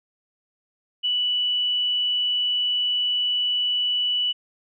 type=tone; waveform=sine; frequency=2960 Hz; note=F#7; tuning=in tune; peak=-20 dBFS; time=1.03-4.33 s; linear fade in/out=20 ms; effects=none